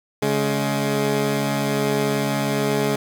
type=tone pair together; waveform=15% pulse; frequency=140.6 / 210.3 Hz; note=C#3 / G#3; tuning=+25 / +22 cents; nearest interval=perfect fifth; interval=697 cents; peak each=-16 dBFS; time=0.22-2.96 s; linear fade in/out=5 ms; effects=none